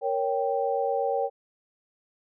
sine chord, G diminished, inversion first, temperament equal, 466.2 / 554.4 / 784 Hz, Bb4 / Db5 / G5, 0 / 0 / 0 cents, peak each -28 dBFS, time 0.01-1.3 s, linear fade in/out 50 ms, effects none

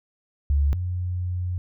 sine tone pair in turn, 71.3 / 90.01 Hz, C#2 / F#2, +49 / -47 cents, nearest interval major third, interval 404 cents, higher second, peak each -17 / -24 dBFS, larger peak first, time 0.5-0.73 / 0.73-1.58 s, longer second, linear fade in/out 0 ms, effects none

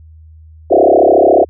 sine tone with frequency modulation, 523.3 Hz, C5, in tune, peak -5 dBFS, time 0.7-1.45 s, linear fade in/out 20 ms, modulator 34.1 Hz, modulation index 5.6, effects added 79 Hz sine -36 dBFS peak until 1.49 s

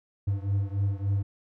triangle beating tone pair, 98 / 101.5 Hz, G2 / G#2, 0 / -39 cents, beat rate 3.5 Hz, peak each -25 / -27 dBFS, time 0.27-1.23 s, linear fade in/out 10 ms, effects none

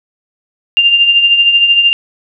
sine tone with tremolo, 2794 Hz, F7, in tune, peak -3 dBFS, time 0.77-1.93 s, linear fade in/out 0 ms, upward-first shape triangle, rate 13 Hz, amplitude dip 60%, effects none

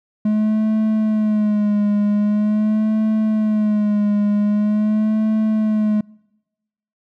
triangle tone with vibrato, 211.9 Hz, G#3, 35 cents sharp, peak -12 dBFS, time 0.25-6.01 s, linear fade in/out 5 ms, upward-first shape sine, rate 0.44 Hz, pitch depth 46 cents each way, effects noise-tail reverb RT60 1.0 s tail -26 dB re dry

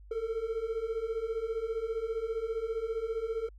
triangle beating tone pair, 440 / 455 Hz, A4 / A#4, 0 / -42 cents, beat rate 15 Hz, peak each -34 / -31 dBFS, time 0.11-3.49 s, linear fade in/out 5 ms, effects added 50 Hz sine -49 dBFS peak until 3.58 s

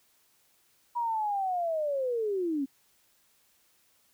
sine linear sweep, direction down, 968 to 261.6 Hz, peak -27 dBFS, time 0.95-2.66 s, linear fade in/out 20 ms, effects white hiss -67 dBFS RMS until 4.13 s

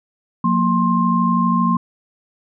sine tone cluster, 179.4 / 232.1 / 1058 Hz, F3 / A#3 / C6, +47 / -7 / +19 cents, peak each -18 dBFS, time 0.44-1.77 s, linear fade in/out 5 ms, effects none

